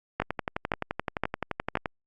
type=two click trains; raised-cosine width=0.5 ms; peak=-10 / -13 dBFS; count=4 / 20; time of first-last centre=0.2-1.754 / 0.22-1.858 s; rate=1.93 / 11.6 Hz; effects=Opus 48 kbps